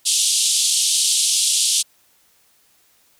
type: band-pass noise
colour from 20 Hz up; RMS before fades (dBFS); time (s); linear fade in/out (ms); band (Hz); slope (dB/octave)
white; -18; 0.05-1.83; 20; 3000 to 10000; 48
effects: white hiss -58 dBFS RMS until 3.19 s